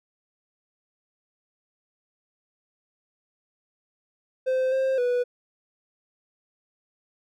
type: tone with pitch steps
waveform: triangle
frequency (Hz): 518 / 529 / 490.8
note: C5 / C5 / B4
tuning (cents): -17 / +19 / -11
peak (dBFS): -19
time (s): 4.46-5.24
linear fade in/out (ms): 20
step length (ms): 260
effects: none